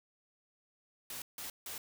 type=noise bursts; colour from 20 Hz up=white; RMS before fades=-43 dBFS; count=3; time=1.1-1.78 s; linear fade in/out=2 ms; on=120 ms; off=160 ms; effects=none